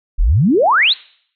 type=exponential sweep; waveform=sine; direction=up; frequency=31.8 to 4435 Hz; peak=-9 dBFS; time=0.18-0.94 s; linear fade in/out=20 ms; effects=noise-tail reverb RT60 0.6 s tail -23 dB re dry